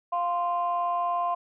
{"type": "tone pair together", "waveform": "sine", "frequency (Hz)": [699.7, 1043], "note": ["F5", "C6"], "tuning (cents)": [3, -6], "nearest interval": "perfect fifth", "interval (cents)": 691, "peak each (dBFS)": -26, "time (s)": [0.12, 1.35], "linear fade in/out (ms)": 10, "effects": ["tanh soft clip ceiling -18 dBFS"]}